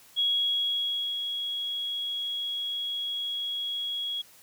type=tone with ADSR envelope; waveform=sine; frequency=3322 Hz; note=G#7; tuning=in tune; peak=-22 dBFS; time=0.16-4.22 s; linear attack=30 ms; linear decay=980 ms; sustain=-7 dB; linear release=11 ms; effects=white hiss -55 dBFS RMS until 4.42 s